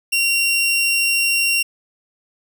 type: tone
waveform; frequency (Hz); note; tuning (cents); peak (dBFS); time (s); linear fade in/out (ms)
sawtooth; 2753; F7; -25; -12; 0.12-1.63; 10
effects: none